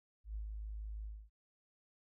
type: tone with ADSR envelope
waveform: sine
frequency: 52.9 Hz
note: G#1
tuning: 33 cents sharp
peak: -38 dBFS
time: 0.24-1.3 s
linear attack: 110 ms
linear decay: 110 ms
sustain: -3 dB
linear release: 250 ms
effects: none